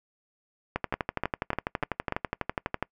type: two click trains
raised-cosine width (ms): 0.5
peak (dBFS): -12 / -12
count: 26 / 5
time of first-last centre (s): 0.76-2.826 / 0.94-2.123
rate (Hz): 12.1 / 3.38
effects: noise-tail reverb RT60 0.1 s tail -25 dB re dry